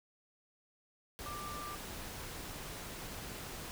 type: tone in noise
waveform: sine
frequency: 1183 Hz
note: D6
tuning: 12 cents sharp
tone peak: -43 dBFS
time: 1.26-1.75 s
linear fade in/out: 0 ms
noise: pink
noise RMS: -45 dBFS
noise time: 1.19-3.71 s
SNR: -1 dB
effects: none